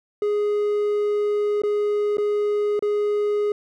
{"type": "tone with dropouts", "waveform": "triangle", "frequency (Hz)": 415.3, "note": "G#4", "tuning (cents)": 0, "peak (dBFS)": -17, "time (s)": [0.22, 3.52], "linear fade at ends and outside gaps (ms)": 2, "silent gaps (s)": [[1.619, 1.635], [2.171, 2.182], [2.793, 2.824]], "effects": []}